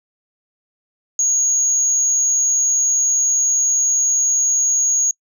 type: tone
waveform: sine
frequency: 6645 Hz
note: G#8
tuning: in tune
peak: -13 dBFS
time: 1.19-5.11 s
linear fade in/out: 2 ms
effects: noise-tail reverb RT60 0.1 s tail -26 dB re dry + tanh soft clip ceiling -9 dBFS